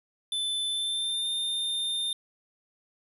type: tone with pitch glide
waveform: square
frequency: 3520 to 3619 Hz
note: A7 to A7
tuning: 0 to +48 cents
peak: -28 dBFS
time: 0.32-2.13 s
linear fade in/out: 2 ms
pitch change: +48 cents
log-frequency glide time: 0.7-1.3 s
effects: resampled to 32000 Hz + 10-bit